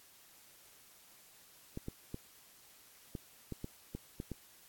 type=clicks; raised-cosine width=3 ms; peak=-27 dBFS; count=9; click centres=1.774 / 1.884 / 2.144 / 3.152 / 3.523 / 3.644 / 3.95 / 4.201 / 4.317 s; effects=white hiss -61 dBFS RMS until 4.68 s + AAC 64 kbps